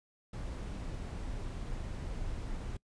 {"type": "noise", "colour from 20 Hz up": "brown", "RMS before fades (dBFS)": -39, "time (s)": [0.33, 2.77], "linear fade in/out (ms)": 5, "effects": ["noise-tail reverb RT60 0.1 s tail -23 dB re dry", "resampled to 22050 Hz"]}